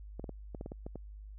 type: clicks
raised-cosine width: 2 ms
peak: -28 dBFS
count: 9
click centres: 0.196 / 0.242 / 0.293 / 0.548 / 0.611 / 0.661 / 0.719 / 0.865 / 0.957 s
effects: added 51 Hz sine -45 dBFS peak until 1.38 s